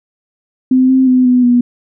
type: tone with pitch steps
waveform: sine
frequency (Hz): 257.7 / 261.8 / 254.3 / 249.4 / 243.5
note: C4 / C4 / C4 / B3 / B3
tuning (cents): -26 / +1 / -49 / +17 / -24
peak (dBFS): -6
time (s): 0.71-1.61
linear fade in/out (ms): 5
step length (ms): 180
effects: none